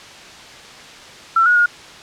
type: tone with pitch steps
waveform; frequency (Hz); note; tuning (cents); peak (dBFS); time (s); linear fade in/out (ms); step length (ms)
sine; 1344 / 1451 / 1430; E6 / F#6 / F6; +33 / -34 / +41; -10; 1.36-1.66; 5; 100
effects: white hiss -38 dBFS RMS until 2.02 s + low-pass 5000 Hz 12 dB/octave